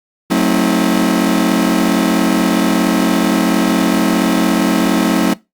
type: chord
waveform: 40% pulse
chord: F# diminished seventh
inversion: none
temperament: just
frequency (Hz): 185 / 222 / 266.4 / 319.7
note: F#3 / A3 / C4 / Eb4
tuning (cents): 0 / +16 / +31 / +47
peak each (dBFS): -16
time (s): 0.3-5.34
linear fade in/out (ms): 10
effects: noise-tail reverb RT60 0.2 s tail -20 dB re dry + Opus 48 kbps